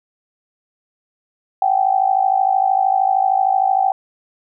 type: tone with amplitude modulation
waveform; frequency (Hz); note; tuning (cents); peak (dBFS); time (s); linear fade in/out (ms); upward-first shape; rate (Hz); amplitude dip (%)
sine; 770; G5; -31; -9; 1.62-3.92; 2; sine; 53.1; 85
effects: none